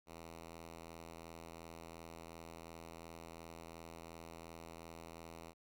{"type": "tone", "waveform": "5% pulse", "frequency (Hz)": 82.8, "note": "E2", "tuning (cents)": 8, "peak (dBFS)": -39, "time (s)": [0.06, 5.54], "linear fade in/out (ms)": 50, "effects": []}